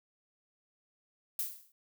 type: noise with exponential decay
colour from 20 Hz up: violet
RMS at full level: -31 dBFS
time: 1.39-1.72 s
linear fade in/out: 2 ms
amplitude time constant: 71 ms
effects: none